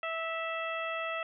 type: harmonic tone with a mistuned harmonic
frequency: 654 Hz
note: E5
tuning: 14 cents flat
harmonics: 1 / 2 / 3 / 4 / 5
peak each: -37 / -37 / -40 / -39 / -47 dBFS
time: 0.03-1.23 s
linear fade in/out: 2 ms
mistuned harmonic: 4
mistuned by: +20 cents
effects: none